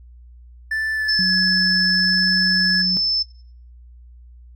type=tone with pitch glide; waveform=triangle; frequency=1760 to 1691.2 Hz; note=A6 to G#6; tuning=0 to +31 cents; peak=-18 dBFS; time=0.71-2.82 s; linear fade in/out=5 ms; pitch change=-69 cents; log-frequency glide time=0.93-1.33 s
type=tone; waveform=sine; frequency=5270 Hz; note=E8; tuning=1 cent flat; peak=-17 dBFS; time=1.08-3.23 s; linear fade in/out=10 ms
type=tone with vibrato; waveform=sine; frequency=183 Hz; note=F#3; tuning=19 cents flat; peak=-22 dBFS; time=1.19-2.97 s; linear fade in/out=0 ms; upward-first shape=triangle; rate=1.1 Hz; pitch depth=10 cents each way
effects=noise-tail reverb RT60 0.5 s tail -20 dB re dry + added 60 Hz sine -41 dBFS peak until 4.55 s